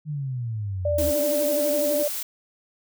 sine exponential sweep, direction down, 155.56 to 73.8 Hz, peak -26 dBFS, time 0.05-1.13 s, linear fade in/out 50 ms
sine tone, 588 Hz, D5, 2 cents sharp, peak -21 dBFS, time 0.85-2.08 s, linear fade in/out 5 ms
blue noise, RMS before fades -30 dBFS, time 0.98-2.23 s, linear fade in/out 5 ms
triangle tone with vibrato, 293.7 Hz, D4, in tune, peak -27 dBFS, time 0.98-2.03 s, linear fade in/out 5 ms, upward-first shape sine, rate 12 Hz, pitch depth 130 cents each way
effects none

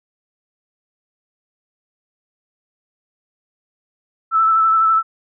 sine tone with vibrato, 1318.5 Hz, E6, in tune, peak -11 dBFS, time 4.31-5.03 s, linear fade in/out 50 ms, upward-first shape sine, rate 12 Hz, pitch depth 22 cents each way, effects none

